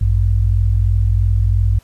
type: tone pair together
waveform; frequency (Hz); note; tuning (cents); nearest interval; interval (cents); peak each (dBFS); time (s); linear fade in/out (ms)
sine; 54.5 / 97.5; A1 / G2; -16 / -9; minor seventh; 1007; -14; 0.01-1.79; 5
effects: pink hiss -52 dBFS RMS until 1.83 s + resampled to 32000 Hz